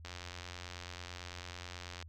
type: click train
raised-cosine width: 0.2 ms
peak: -27 dBFS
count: 177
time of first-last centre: 0.05-2.025 s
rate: 89.1 Hz
effects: added 81 Hz sine -49 dBFS peak until 2.08 s